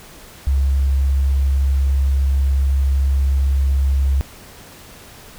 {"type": "tone", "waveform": "sine", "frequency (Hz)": 68.1, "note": "C#2", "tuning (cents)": -30, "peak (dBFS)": -13, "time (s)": [0.47, 4.21], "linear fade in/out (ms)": 0, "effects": ["pink hiss -41 dBFS RMS until 5.38 s"]}